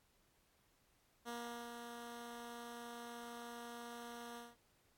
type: tone with ADSR envelope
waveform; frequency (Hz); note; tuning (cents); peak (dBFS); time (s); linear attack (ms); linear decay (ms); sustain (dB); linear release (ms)
10% pulse; 236.8; A#3; +27; -35; 1.25-4.56; 36; 420; -5; 190
effects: pink hiss -75 dBFS RMS until 4.97 s + AAC 64 kbps